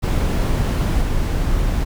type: noise with level steps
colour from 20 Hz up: brown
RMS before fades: -17 / -19 dBFS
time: 0.02-1.85 s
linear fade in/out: 20 ms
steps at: 1.01 s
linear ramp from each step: 10 ms
effects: none